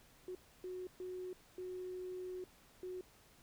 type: tone bursts at uneven times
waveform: triangle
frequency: 366.6 Hz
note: F#4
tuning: 16 cents flat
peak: -38 dBFS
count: 5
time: 0.28-0.35 / 0.64-0.87 / 1-1.33 / 1.58-2.44 / 2.83-3.01 s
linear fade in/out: 2 ms
effects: tanh soft clip ceiling -40 dBFS + pink hiss -65 dBFS RMS until 3.42 s